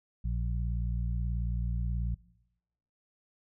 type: harmonic tone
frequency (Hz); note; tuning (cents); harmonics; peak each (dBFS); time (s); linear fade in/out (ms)
58.5; A#1; +7; 1 / 2 / 3; -30 / -36 / -40; 0.24-2.15; 10
effects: noise-tail reverb RT60 0.9 s tail -21 dB re dry